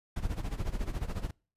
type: noise with tremolo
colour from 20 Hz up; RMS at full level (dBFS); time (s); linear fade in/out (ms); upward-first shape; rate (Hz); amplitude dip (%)
brown; -31; 0.16-1.31; 5; sine; 14; 80
effects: noise-tail reverb RT60 0.4 s tail -26 dB re dry + resampled to 32000 Hz